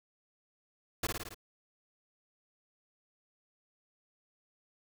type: noise with echo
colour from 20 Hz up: pink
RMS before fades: -32 dBFS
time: 1.03-1.07 s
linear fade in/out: 5 ms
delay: 55 ms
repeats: 5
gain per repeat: -3 dB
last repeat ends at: 1.345 s
effects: none